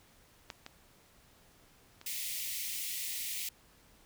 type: clicks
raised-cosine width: 0.2 ms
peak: -23 / -27 / -32 dBFS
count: 3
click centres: 0.502 / 0.664 / 2.014 s
type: high-pass noise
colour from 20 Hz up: white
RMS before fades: -38 dBFS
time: 2.06-3.49 s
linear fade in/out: 5 ms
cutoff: 1900 Hz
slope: 96 dB/octave
effects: pink hiss -63 dBFS RMS until 4.05 s

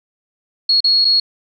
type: tone with dropouts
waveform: sine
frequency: 4322 Hz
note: C#8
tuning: 45 cents flat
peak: -10 dBFS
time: 0.69-1.2 s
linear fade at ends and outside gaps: 5 ms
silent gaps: 0.805-0.842 / 1.047-1.05 s
effects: none

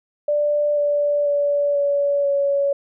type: tone with pitch steps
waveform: sine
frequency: 589 / 582.2 / 575.5 / 568.9 / 562.4 Hz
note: D5 / D5 / D5 / C#5 / C#5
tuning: +5 / -15 / -35 / +45 / +25 cents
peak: -16 dBFS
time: 0.28-2.73 s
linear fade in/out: 5 ms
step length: 490 ms
effects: none

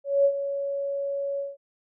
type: tone with ADSR envelope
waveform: sine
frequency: 559 Hz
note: C#5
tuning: 14 cents sharp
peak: -15 dBFS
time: 0.04-1.57 s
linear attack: 210 ms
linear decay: 68 ms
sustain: -11 dB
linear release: 180 ms
effects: none

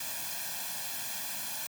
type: noise with comb filter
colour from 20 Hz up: white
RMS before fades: -37 dBFS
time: 0-1.67 s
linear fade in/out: 5 ms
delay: 1.2 ms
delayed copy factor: +0.75
effects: high-pass 150 Hz 12 dB/octave

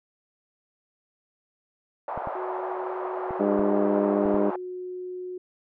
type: band-pass noise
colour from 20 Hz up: white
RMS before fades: -33 dBFS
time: 2.08-4.56 s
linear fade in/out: 2 ms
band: 560 to 960 Hz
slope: 24 dB/octave
type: clicks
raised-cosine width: 3 ms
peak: -24 dBFS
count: 6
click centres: 2.176 / 2.273 / 3.308 / 3.593 / 4.256 / 4.344 s
type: tone with pitch glide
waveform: sine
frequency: 370 to 364.1 Hz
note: F#4 to F#4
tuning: 0 to -28 cents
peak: -32 dBFS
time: 2.35-5.38 s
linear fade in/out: 5 ms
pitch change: -28 cents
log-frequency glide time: 3.48-4.58 s
type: harmonic tone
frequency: 101.4 Hz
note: G#2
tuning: 41 cents flat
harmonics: 2 / 3 / 4 / 5 / 6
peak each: -27 / -26 / -26 / -33 / -27 dBFS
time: 3.39-4.51 s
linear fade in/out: 20 ms
effects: none

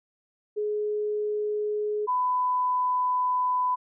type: tone pair in turn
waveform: sine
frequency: 420.5 / 1000.1 Hz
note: G#4 / B5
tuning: +22 / +21 cents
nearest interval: octave + minor third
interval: 1499 cents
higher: second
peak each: -25 / -22 dBFS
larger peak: second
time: 0.56-2.07 / 2.07-3.76 s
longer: second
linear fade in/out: 20 ms
effects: none

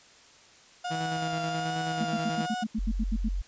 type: tone with vibrato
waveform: 35% pulse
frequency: 713 Hz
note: F5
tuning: 36 cents sharp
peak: -29 dBFS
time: 0.84-2.64 s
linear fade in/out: 10 ms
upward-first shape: triangle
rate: 1.3 Hz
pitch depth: 49 cents each way
type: tone with tremolo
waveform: sawtooth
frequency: 161.6 Hz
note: E3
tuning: 34 cents flat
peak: -27 dBFS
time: 0.9-2.47 s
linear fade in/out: 20 ms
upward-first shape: square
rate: 9.3 Hz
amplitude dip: 35%
type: tone bursts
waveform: sine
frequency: 219.1 Hz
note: A3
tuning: 7 cents flat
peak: -26 dBFS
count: 11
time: 2-3.289 s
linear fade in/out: 10 ms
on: 49 ms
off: 75 ms
type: tone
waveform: sine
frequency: 45.66 Hz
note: F#1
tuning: 22 cents flat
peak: -27 dBFS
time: 2.78-3.42 s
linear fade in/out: 10 ms
effects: white hiss -55 dBFS RMS until 3.47 s + resampled to 16000 Hz

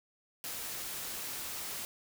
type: noise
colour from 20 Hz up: white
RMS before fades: -40 dBFS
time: 0.44-1.85 s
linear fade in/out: 0 ms
effects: none

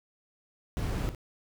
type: noise with echo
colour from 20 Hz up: brown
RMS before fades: -31 dBFS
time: 0.77-1.09 s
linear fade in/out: 0 ms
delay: 58 ms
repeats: 1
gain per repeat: -11 dB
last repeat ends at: 1.148 s
effects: none

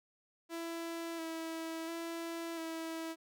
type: tone with vibrato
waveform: sawtooth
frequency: 329.6 Hz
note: E4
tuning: in tune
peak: -35 dBFS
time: 0.49-3.16 s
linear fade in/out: 50 ms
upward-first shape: square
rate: 0.72 Hz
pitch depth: 20 cents each way
effects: none

